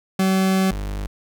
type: tone pair in turn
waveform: 40% pulse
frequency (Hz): 190 / 50.06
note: F#3 / G1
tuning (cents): +46 / +37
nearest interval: octave + major seventh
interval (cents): 2309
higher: first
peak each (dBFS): -15 / -24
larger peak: first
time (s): 0.19-0.71 / 0.71-1.07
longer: first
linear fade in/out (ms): 5
effects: none